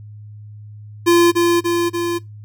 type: tone with echo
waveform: square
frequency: 343.9 Hz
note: F4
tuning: 27 cents flat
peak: -10 dBFS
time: 1.06-1.32 s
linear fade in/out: 20 ms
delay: 290 ms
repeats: 3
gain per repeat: -3 dB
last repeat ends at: 2.19 s
effects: noise-tail reverb RT60 0.2 s tail -21 dB re dry + added 105 Hz sine -34 dBFS peak until 2.44 s